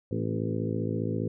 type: harmonic tone with a mistuned harmonic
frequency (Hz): 55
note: A1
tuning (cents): 0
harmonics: 2 / 3 / 4 / 5 / 6 / 7 / 8 / 9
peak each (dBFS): -32 / -34 / -35 / -36 / -37 / -37 / -38 / -39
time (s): 0.11-1.28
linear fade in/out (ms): 5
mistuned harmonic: 5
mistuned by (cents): -41
effects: none